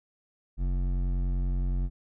sine tone with hard clipping, 45.26 Hz, F#1, 37 cents flat, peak -27 dBFS, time 0.57-1.9 s, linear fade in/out 50 ms, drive 11 dB, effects none

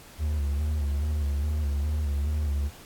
triangle tone with vibrato, 73.42 Hz, D2, in tune, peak -22 dBFS, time 0.18-2.71 s, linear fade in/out 50 ms, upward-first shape square, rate 2.4 Hz, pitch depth 53 cents each way, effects pink hiss -49 dBFS RMS until 2.85 s + AAC 64 kbps

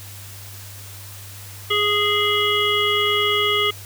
harmonic tone, 415.3 Hz, G#4, in tune, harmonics 1 / 3 / 5 / 7 / 8, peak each -23 / -23 / -23 / -23 / -23 dBFS, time 1.7-3.71 s, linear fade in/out 10 ms, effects added 99 Hz sine -38 dBFS peak until 3.85 s + white hiss -40 dBFS RMS until 3.85 s

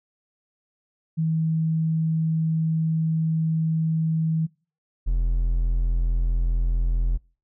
sine / triangle tone pair in turn, 160.5 / 42.3 Hz, E3 / E1, -46 / +45 cents, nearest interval octave + major seventh, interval 2309 cents, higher first, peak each -20 / -17 dBFS, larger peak second, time 1.17-4.47 / 5.06-7.18 s, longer first, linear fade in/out 20 ms, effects noise-tail reverb RT60 0.4 s tail -26 dB re dry

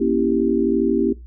sine chord, A# diminished seventh, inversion none, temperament equal with one note detuned, 237 / 277.2 / 329.6 / 392 Hz, A#3 / C#4 / E4 / G4, +29 / 0 / 0 / 0 cents, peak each -21 dBFS, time 0-1.13 s, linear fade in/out 10 ms, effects noise-tail reverb RT60 0.2 s tail -17 dB re dry + added 60 Hz sine -36 dBFS peak until 1.26 s

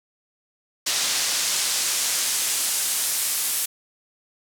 pink noise with band-pass filter sweep, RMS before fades -24 dBFS, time 0.86-3.66 s, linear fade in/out 10 ms, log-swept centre 5500 to 11000 Hz, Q 0.88, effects none

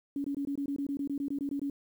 sine tone bursts, 280.9 Hz, C#4, 23 cents sharp, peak -30 dBFS, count 15, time 0.16-1.699 s, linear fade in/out 2 ms, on 83 ms, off 21 ms, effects 10-bit

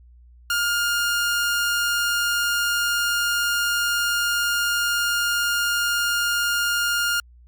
sawtooth tone, 1413 Hz, F6, 20 cents sharp, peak -16 dBFS, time 0.5-7.2 s, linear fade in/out 2 ms, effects added 60 Hz sine -46 dBFS peak until 7.47 s + MP3 96 kbps

